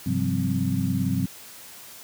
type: tone cluster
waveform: sine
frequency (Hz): 101.5 / 132.1 / 175.9 / 193.7 / 261.4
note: G#2 / C3 / F3 / G3 / C4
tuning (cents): -39 / +17 / +13 / -20 / -1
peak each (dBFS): -28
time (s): 0.06-1.26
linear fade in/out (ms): 5
effects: white hiss -44 dBFS RMS until 2.03 s + high-pass 60 Hz 12 dB/octave